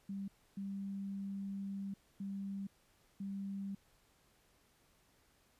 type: tone bursts at uneven times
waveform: sine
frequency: 196.9 Hz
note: G3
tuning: 8 cents sharp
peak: -39 dBFS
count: 4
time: 0.09-0.28 / 0.57-1.94 / 2.2-2.67 / 3.2-3.75 s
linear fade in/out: 5 ms
effects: pink hiss -71 dBFS RMS until 5.59 s + resampled to 32000 Hz